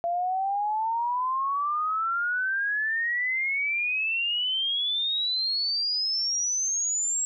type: exponential sweep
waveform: sine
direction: up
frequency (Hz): 679 to 7660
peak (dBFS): -24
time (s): 0.04-7.25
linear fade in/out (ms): 0
effects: none